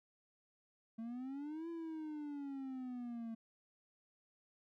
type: exponential two-way sweep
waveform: triangle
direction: up then down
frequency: 222 to 338.1 to 224.1 Hz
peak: -40 dBFS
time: 0.98-3.35 s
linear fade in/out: 10 ms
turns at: 1.69 s
effects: none